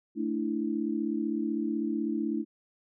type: chord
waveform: sine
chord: A suspended fourth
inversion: none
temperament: equal with one note detuned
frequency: 221.3 / 293.7 / 329.6 Hz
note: A3 / D4 / E4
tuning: +10 / 0 / 0 cents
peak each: -32 dBFS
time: 0.15-2.45 s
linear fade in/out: 50 ms
effects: none